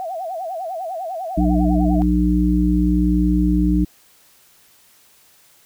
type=tone with vibrato; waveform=sine; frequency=702 Hz; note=F5; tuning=9 cents sharp; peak=-24 dBFS; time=0-2.02 s; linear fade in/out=0 ms; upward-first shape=sine; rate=10 Hz; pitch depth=170 cents each way
type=harmonic tone; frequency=60.6 Hz; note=B1; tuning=32 cents flat; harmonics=1 / 3 / 5; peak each=-18 / -18 / -18 dBFS; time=1.37-3.85 s; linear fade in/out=10 ms
effects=white hiss -53 dBFS RMS until 5.65 s